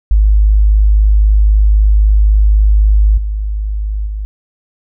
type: tone with level steps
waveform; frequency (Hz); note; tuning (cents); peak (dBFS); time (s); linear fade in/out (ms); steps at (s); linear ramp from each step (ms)
sine; 51.91; G#1; 0; -5 / -14 / -17; 0.11-4.25; 0; 3.17 / 4.06; 10
effects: none